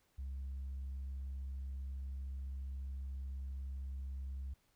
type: tone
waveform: sine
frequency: 67.1 Hz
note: C2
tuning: 44 cents sharp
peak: -38 dBFS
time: 0.18-4.54 s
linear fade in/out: 10 ms
effects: tanh soft clip ceiling -38 dBFS + pink hiss -75 dBFS RMS until 4.75 s